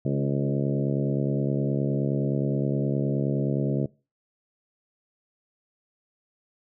harmonic tone with a mistuned harmonic, 69.6 Hz, C#2, 8 cents sharp, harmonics 2 / 3 / 4 / 5 / 6 / 7 / 8 / 9, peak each -25 / -29 / -31 / -33 / -35 / -36 / -37 / -38 dBFS, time 0.05-3.86 s, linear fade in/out 5 ms, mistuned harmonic 5, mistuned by +17 cents, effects noise-tail reverb RT60 0.3 s tail -21 dB re dry

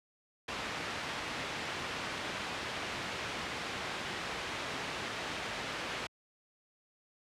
white low-pass noise, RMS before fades -39 dBFS, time 0.48-6.07 s, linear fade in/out 5 ms, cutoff 2700 Hz, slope 12 dB/octave, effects high-pass 60 Hz 12 dB/octave + low-pass 10000 Hz 12 dB/octave

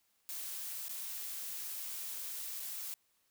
blue noise with dropouts, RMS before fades -42 dBFS, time 0.29-2.94 s, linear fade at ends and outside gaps 0 ms, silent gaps 0.883-0.894 / 2.597-2.601 s, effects white hiss -75 dBFS RMS until 3.3 s

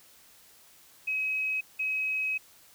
sine tone bursts at uneven times, 2546 Hz, D#7, 39 cents sharp, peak -27 dBFS, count 2, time 1.07-1.61 / 1.79-2.38 s, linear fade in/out 10 ms, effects white hiss -57 dBFS RMS until 2.74 s

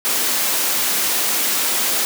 white high-pass noise, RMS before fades -19 dBFS, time 0.05-2.05 s, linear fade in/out 0 ms, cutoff 200 Hz, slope 24 dB/octave, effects none

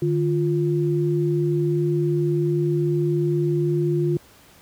sine tone pair together, 150.25 / 349.2 Hz, D3 / F4, +40 / 0 cents, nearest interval octave + minor third, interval 1460 cents, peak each -21 dBFS, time 0.02-4.17 s, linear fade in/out 2 ms, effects pink hiss -51 dBFS RMS until 4.61 s + high-pass 60 Hz 12 dB/octave

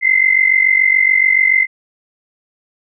sine tone pair together, 2046 / 2093 Hz, C7 / C7, -39 / 0 cents, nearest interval unison, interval 39 cents, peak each -12 dBFS, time 0.01-1.67 s, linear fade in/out 50 ms, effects none

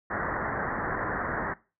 white low-pass noise, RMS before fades -31 dBFS, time 0.1-1.54 s, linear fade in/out 10 ms, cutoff 1900 Hz, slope 96 dB/octave, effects noise-tail reverb RT60 0.3 s tail -19 dB re dry

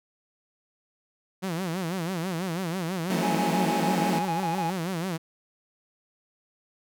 sawtooth tone with vibrato, 176.2 Hz, F3, 16 cents sharp, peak -24 dBFS, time 1.42-5.18 s, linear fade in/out 20 ms, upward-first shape sine, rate 6.1 Hz, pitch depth 160 cents each way
sawtooth chord, F# diminished seventh, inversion none, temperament just, 185 / 222 / 266.4 / 319.7 Hz, F#3 / A3 / C4 / Eb4, 0 / +16 / +31 / +47 cents, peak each -26 / -26 / -29 / -30 dBFS, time 3.1-4.19 s, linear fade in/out 5 ms
triangle tone bursts, 830.6 Hz, G#5, in tune, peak -25 dBFS, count 10, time 3.23-4.7 s, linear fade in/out 0 ms, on 120 ms, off 30 ms
effects none

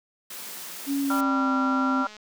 white high-pass noise, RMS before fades -38 dBFS, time 0.3-1.21 s, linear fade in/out 5 ms, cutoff 150 Hz, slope 48 dB/octave
sine tone with pitch glide, 278.8 to 263.3 Hz, C#4 to C4, +10 to +11 cents, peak -23 dBFS, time 0.86-2.06 s, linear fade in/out 50 ms, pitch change -99 cents, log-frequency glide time 1.01-1.54 s
harmonic tone, 196 Hz, G3, in tune, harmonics 3 / 4 / 5 / 6 / 7, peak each -35 / -34 / -32 / -37 / -26 dBFS, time 1.1-2.07 s, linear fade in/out 2 ms
click train, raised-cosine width 0.2 ms, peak -28 dBFS, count 225, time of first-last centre 1.11-2.167 s, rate 212 Hz
effects none

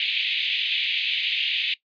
white band-pass noise, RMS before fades -25 dBFS, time 0-1.74 s, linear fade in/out 2 ms, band 2300 to 3600 Hz, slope 48 dB/octave, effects noise-tail reverb RT60 0.1 s tail -19 dB re dry + resampled to 11025 Hz

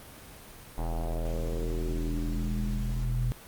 square tone with low-pass filter sweep, 41.2 Hz, E1, in tune, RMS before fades -30 dBFS, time 0.78-3.32 s, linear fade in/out 0 ms, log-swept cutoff 860 to 120 Hz, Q 3.9, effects pink hiss -48 dBFS RMS until 3.47 s + Opus 32 kbps

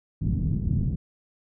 white low-pass noise, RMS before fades -25 dBFS, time 0.21-0.96 s, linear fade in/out 10 ms, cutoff 180 Hz, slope 24 dB/octave, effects none

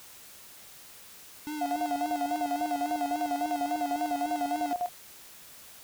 square tone with vibrato, 293.7 Hz, D4, in tune, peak -34 dBFS, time 1.47-4.73 s, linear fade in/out 0 ms, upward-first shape sine, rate 3.6 Hz, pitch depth 62 cents each way
sine tone with tremolo, 713 Hz, F5, 36 cents sharp, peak -26 dBFS, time 1.61-4.89 s, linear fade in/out 5 ms, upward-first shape square, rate 10 Hz, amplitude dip 80%
effects white hiss -50 dBFS RMS until 5.83 s

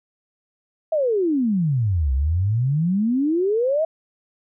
sine exponential two-way sweep, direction down then up, 659.3 to 63.6 to 659.3 Hz, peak -17 dBFS, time 0.92-3.85 s, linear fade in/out 5 ms, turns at 2.13 s, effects none

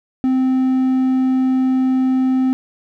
triangle tone, 259.7 Hz, C4, 13 cents flat, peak -11 dBFS, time 0.24-2.53 s, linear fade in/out 0 ms, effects none

